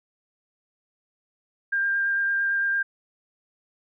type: tone with vibrato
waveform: sine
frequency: 1597 Hz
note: G6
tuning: 32 cents sharp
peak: -21 dBFS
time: 1.72-2.83 s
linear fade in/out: 10 ms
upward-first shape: sine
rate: 8.9 Hz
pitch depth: 11 cents each way
effects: none